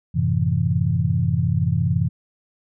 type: chord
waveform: sine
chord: F# half-diminished seventh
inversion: none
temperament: equal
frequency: 92.5 / 110 / 130.81 / 164.81 Hz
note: F#2 / A2 / C3 / E3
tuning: 0 / 0 / 0 / 0 cents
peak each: -23 / -24 / -22 / -22 dBFS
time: 0.14-2.09 s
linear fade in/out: 20 ms
effects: none